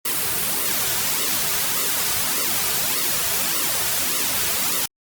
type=noise with flanger; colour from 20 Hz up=white; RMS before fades=-22 dBFS; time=0.05-4.86 s; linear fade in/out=5 ms; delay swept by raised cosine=1.2 to 3.8 ms; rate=1.7 Hz; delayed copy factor=-0.9; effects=Opus 32 kbps